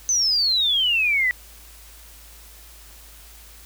sine exponential sweep, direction down, 6220 to 1934 Hz, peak -17 dBFS, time 0.09-1.31 s, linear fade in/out 0 ms, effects added 54 Hz sine -46 dBFS peak until 3.65 s + white hiss -47 dBFS RMS until 3.65 s

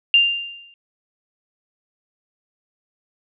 sine tone with exponential decay, 2792 Hz, F7, 1 cent flat, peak -8 dBFS, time 0.14-0.74 s, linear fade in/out 1 ms, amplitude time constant 130 ms, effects none

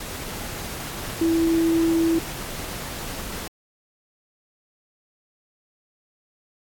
sine tone in noise, 329.6 Hz, E4, in tune, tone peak -17 dBFS, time 1.21-2.19 s, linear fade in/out 5 ms, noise pink, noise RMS -33 dBFS, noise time 0-3.48 s, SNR +13 dB, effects AAC 64 kbps

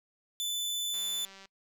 sawtooth tone, 3505 Hz, A7, 7 cents flat, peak -28 dBFS, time 0.4-1.25 s, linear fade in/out 0 ms
click train, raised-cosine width 0.2 ms, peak -34 dBFS, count 101, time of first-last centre 0.94-1.455 s, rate 194 Hz
effects noise-tail reverb RT60 0.1 s tail -24 dB re dry

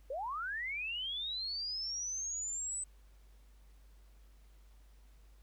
sine linear sweep, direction up, 493.9 to 8100 Hz, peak -36 dBFS, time 0.1-2.84 s, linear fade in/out 5 ms, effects added 50 Hz sine -57 dBFS peak until 5.42 s + pink hiss -71 dBFS RMS until 5.42 s

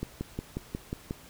click train, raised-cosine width 3 ms, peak -19 dBFS, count 7, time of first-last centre 0.03-1.109 s, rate 5.56 Hz, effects pink hiss -52 dBFS RMS until 1.29 s

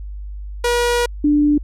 sawtooth / sine tone pair in turn, 480.5 / 294.5 Hz, B4 / D4, -48 / +5 cents, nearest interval minor sixth, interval 847 cents, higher first, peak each -11 dBFS, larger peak neither, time 0.64-1.06 / 1.24-1.58 s, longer first, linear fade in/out 5 ms, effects added 50 Hz sine -27 dBFS peak until 1.63 s + low-pass 11000 Hz 12 dB/octave

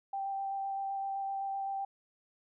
sine tone with vibrato, 784 Hz, G5, in tune, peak -33 dBFS, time 0.13-1.85 s, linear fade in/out 5 ms, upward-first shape square, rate 7.8 Hz, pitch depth 8 cents each way, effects none

